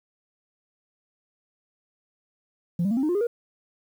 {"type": "tone with pitch steps", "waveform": "sine", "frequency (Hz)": [172.2, 198.95, 229.9, 265.6, 306.8, 354.5, 409.6, 473.2], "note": ["F3", "G3", "A#3", "C4", "D#4", "F4", "G#4", "A#4"], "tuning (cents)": [-24, 26, -24, 26, -24, 26, -24, 26], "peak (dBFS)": -19, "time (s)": [2.79, 3.27], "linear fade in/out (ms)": 5, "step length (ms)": 60, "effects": ["tanh soft clip ceiling -19 dBFS", "9-bit"]}